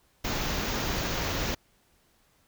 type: band-stop noise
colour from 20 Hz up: pink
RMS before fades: -30 dBFS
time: 0.24-1.55 s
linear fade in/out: 10 ms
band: 7000 to 14000 Hz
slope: 96 dB/octave
effects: pink hiss -66 dBFS RMS until 2.47 s